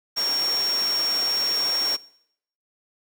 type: tone in noise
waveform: sine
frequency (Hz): 5540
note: F8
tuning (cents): -15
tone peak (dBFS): -22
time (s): 0.16-1.97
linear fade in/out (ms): 20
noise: pink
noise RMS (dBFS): -31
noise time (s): 0.16-1.97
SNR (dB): +6
effects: noise-tail reverb RT60 0.7 s tail -21 dB re dry + high-pass 400 Hz 12 dB/octave